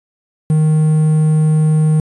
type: tone with quantisation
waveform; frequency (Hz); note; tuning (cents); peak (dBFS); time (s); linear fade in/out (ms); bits
triangle; 155.4; D#3; -2; -7; 0.5-2; 2; 6
effects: resampled to 24000 Hz